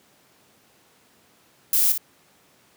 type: noise with echo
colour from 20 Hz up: violet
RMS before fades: -19 dBFS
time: 1.73-1.92 s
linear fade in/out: 2 ms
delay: 59 ms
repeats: 1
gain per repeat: -8 dB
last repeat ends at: 1.979 s
effects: pink hiss -58 dBFS RMS until 2.76 s + high-pass 150 Hz 12 dB/octave